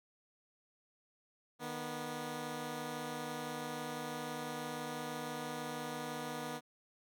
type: tone pair together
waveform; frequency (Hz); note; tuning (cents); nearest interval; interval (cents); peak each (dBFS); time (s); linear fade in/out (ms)
10% pulse; 153.72 / 243.6; D#3 / B3; -21 / -24; minor sixth; 797; -36 / -33; 1.59-6.61; 50
effects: none